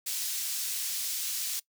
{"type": "high-pass noise", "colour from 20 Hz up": "pink", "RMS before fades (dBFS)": -33, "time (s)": [0.06, 1.6], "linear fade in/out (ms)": 10, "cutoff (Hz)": 4700, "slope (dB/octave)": 12, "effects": ["noise-tail reverb RT60 0.1 s tail -21 dB re dry"]}